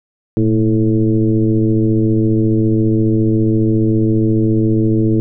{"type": "tone with frequency modulation", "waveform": "sine", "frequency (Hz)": 221.3, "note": "A3", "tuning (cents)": 10, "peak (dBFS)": -10, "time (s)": [0.37, 5.2], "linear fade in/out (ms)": 0, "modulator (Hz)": 107, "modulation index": 1.6, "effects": []}